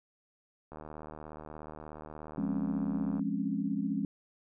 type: click train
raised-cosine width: 1 ms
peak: -31 dBFS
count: 191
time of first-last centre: 0.72-3.194 s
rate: 76.8 Hz
type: chord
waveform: sine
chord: Db major seventh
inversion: first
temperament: equal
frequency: 174.61 / 207.7 / 261.6 / 277.2 Hz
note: F3 / Ab3 / C4 / Db4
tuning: 0 / 0 / 0 / 0 cents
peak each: -37 / -33 / -37 / -35 dBFS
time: 2.38-4.05 s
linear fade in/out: 2 ms
effects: none